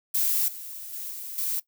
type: noise with level steps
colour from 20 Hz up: violet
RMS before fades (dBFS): -24 / -39 / -35 / -37 / -28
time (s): 0.14-1.6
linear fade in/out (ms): 10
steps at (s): 0.48 / 0.93 / 1.11 / 1.38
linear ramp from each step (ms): 2
effects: noise-tail reverb RT60 0.1 s tail -18 dB re dry